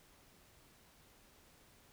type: silence
effects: pink hiss -65 dBFS RMS until 1.92 s